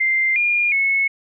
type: tone with pitch steps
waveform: sine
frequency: 2091 / 2416 / 2194 Hz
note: C7 / D7 / C#7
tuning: -2 / +48 / -18 cents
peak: -15 dBFS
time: 0-1.08 s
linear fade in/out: 10 ms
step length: 360 ms
effects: none